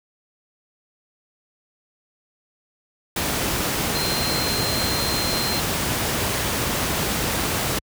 sine tone in noise, 4150 Hz, C8, 15 cents flat, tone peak -26 dBFS, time 3.95-5.6 s, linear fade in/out 5 ms, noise pink, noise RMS -23 dBFS, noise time 3.16-7.79 s, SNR -6 dB, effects high-pass 60 Hz 12 dB/octave

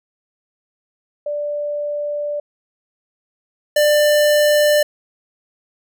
sine / square tone pair in turn, 587.3 / 594.5 Hz, D5 / D5, 0 / +21 cents, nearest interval unison, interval 21 cents, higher second, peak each -20 / -12 dBFS, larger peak second, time 1.26-2.4 / 3.76-4.83 s, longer first, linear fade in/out 5 ms, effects none

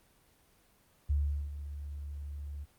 sine tone with ADSR envelope, 72.2 Hz, D2, 29 cents flat, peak -25 dBFS, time 1.09-2.66 s, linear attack 14 ms, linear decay 390 ms, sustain -13 dB, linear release 33 ms, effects pink hiss -66 dBFS RMS until 2.78 s + Opus 24 kbps

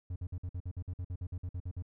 triangle tone bursts, 89.4 Hz, F2, 41 cents sharp, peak -33 dBFS, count 16, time 0.1-1.824 s, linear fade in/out 5 ms, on 59 ms, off 52 ms, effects none

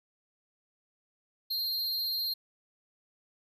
square tone with amplitude modulation, 4195 Hz, C8, 4 cents sharp, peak -28 dBFS, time 1.5-2.34 s, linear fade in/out 10 ms, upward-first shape sine, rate 290 Hz, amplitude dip 50%, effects none

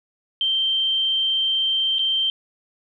sine tone with dropouts, 3136 Hz, G7, in tune, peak -18 dBFS, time 0.41-2.3 s, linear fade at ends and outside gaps 1 ms, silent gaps 1.985-1.992 s, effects 10-bit

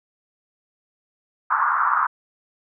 pink band-pass noise, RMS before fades -20 dBFS, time 1.5-2.07 s, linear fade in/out 10 ms, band 1000 to 1400 Hz, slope 48 dB/octave, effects none

